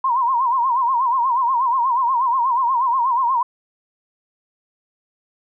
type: tone with vibrato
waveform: sine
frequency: 1000 Hz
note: B5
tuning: 21 cents sharp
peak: -15 dBFS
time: 0.04-3.43 s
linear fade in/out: 5 ms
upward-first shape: sine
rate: 8.3 Hz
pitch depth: 130 cents each way
effects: none